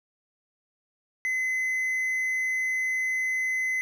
triangle tone, 2038 Hz, C7, 46 cents flat, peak -23 dBFS, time 1.25-3.81 s, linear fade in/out 0 ms, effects none

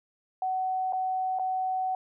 sine tone with dropouts, 750 Hz, F#5, 23 cents sharp, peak -26 dBFS, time 0.42-1.95 s, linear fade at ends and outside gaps 2 ms, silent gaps 0.925-0.932 / 1.388-1.395 s, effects none

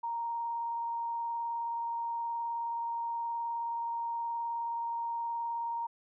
sine tone with vibrato, 932.3 Hz, A#5, in tune, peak -32 dBFS, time 0.03-5.87 s, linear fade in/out 10 ms, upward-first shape square, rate 19 Hz, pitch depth 8 cents each way, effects none

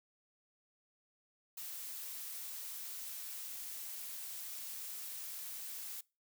blue noise, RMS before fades -45 dBFS, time 1.57-6.01 s, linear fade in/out 5 ms, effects noise-tail reverb RT60 0.3 s tail -24 dB re dry

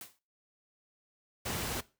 white noise with exponential decay, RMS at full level -42 dBFS, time 0.01-0.19 s, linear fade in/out 2 ms, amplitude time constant 39 ms
pink noise, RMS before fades -35 dBFS, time 1.45-1.81 s, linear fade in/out 10 ms
effects noise-tail reverb RT60 0.3 s tail -19 dB re dry + high-pass 60 Hz 12 dB/octave

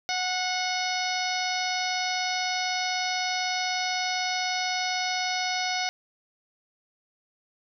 harmonic tone with a mistuned harmonic, 736 Hz, F#5, 9 cents flat, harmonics 1 / 2 / 3 / 4 / 5 / 6 / 7 / 8, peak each -30 / -35 / -32 / -38 / -36 / -36 / -34 / -38 dBFS, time 0.09-5.89 s, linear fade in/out 0 ms, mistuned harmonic 3, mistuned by -21 cents, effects none

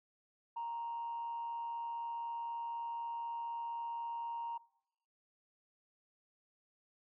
sine tone with amplitude modulation, 932.3 Hz, A#5, in tune, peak -35 dBFS, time 0.56-4.58 s, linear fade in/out 10 ms, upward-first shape sine, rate 144 Hz, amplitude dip 35%, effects noise-tail reverb RT60 0.8 s tail -23 dB re dry + tanh soft clip ceiling -34 dBFS

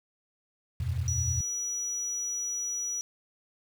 sine chord, E suspended second, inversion none, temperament equal, 82.41 / 92.5 / 123.47 Hz, E2 / F#2 / B2, 0 / 0 / 0 cents, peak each -32 dBFS, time 0.8-1.41 s, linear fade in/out 5 ms
sine tone, 5850 Hz, F#8, 21 cents flat, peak -30 dBFS, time 1.08-3.01 s, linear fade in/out 0 ms
effects 8-bit

